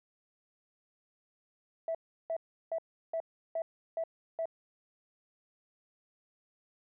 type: tone bursts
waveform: sine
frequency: 656 Hz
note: E5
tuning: 9 cents flat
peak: -30 dBFS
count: 7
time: 1.88-4.456 s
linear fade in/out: 2 ms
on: 68 ms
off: 350 ms
effects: tanh soft clip ceiling -26 dBFS